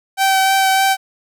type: tone with vibrato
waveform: sawtooth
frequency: 771 Hz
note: G5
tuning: 29 cents flat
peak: -8 dBFS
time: 0.17-0.97 s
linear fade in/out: 50 ms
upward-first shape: triangle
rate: 3.3 Hz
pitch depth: 14 cents each way
effects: none